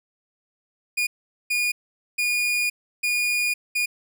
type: tone bursts at uneven times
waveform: 40% pulse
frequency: 2441 Hz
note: D#7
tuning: 34 cents flat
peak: -20 dBFS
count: 5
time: 0.97-1.07 / 1.5-1.72 / 2.18-2.7 / 3.03-3.54 / 3.75-3.86 s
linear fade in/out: 10 ms
effects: none